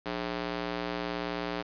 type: tone with high-pass filter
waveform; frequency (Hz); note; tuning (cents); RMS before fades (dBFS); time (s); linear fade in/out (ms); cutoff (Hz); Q
square; 59.4; A#1; +33; -34; 0.05-1.63; 20; 300; 0.71
effects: resampled to 11025 Hz + 9-bit